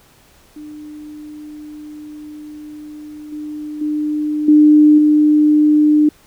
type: tone with level steps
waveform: sine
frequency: 301.1 Hz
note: D4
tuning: 43 cents sharp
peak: -30 / -24 / -16 / -5 / -8 dBFS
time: 0.56-6.09 s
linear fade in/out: 5 ms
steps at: 3.32 / 3.81 / 4.48 / 4.98 s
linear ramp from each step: 5 ms
effects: pink hiss -50 dBFS RMS until 6.26 s